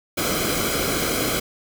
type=noise with comb filter; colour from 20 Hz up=pink; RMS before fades=-23 dBFS; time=0.17-1.4 s; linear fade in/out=10 ms; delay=1.1 ms; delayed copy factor=-0.7; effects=none